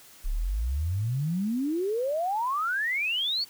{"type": "exponential sweep", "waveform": "sine", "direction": "up", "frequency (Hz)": [31.79, 4613], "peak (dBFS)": -25, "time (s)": [0.24, 3.45], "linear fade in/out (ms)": 20, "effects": ["white hiss -52 dBFS RMS until 3.49 s"]}